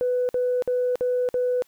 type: tone bursts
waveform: sine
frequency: 497.1 Hz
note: B4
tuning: 11 cents sharp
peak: -19 dBFS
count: 5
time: 0.01-1.622 s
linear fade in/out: 0 ms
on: 280 ms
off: 53 ms
effects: tanh soft clip ceiling -16 dBFS + white hiss -62 dBFS RMS until 1.67 s